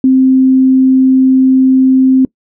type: tone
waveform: sine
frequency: 261.6 Hz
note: C4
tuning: in tune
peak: -4 dBFS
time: 0.04-2.25 s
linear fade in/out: 2 ms
effects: noise-tail reverb RT60 0.1 s tail -23 dB re dry